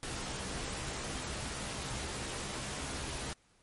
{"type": "noise with comb filter", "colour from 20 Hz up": "pink", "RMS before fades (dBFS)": -39, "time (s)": [0.03, 3.33], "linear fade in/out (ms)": 0, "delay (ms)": 15, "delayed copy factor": 0.5, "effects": ["pink hiss -68 dBFS RMS until 3.62 s", "MP3 48 kbps"]}